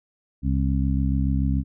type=harmonic tone; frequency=67 Hz; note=C2; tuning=42 cents sharp; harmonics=1 / 2 / 3 / 4; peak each=-22 / -25 / -27 / -28 dBFS; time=0.42-1.64 s; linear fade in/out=50 ms; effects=none